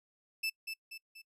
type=tone with echo; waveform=30% pulse; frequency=2637 Hz; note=E7; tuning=in tune; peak=-29 dBFS; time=0.43-0.5 s; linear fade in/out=10 ms; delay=240 ms; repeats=3; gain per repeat=-6 dB; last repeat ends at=1.22 s; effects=noise-tail reverb RT60 0.1 s tail -25 dB re dry + resampled to 32000 Hz